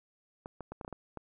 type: clicks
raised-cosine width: 1 ms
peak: -27 dBFS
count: 8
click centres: 0.459 / 0.607 / 0.72 / 0.812 / 0.848 / 0.879 / 0.927 / 1.173 s
effects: none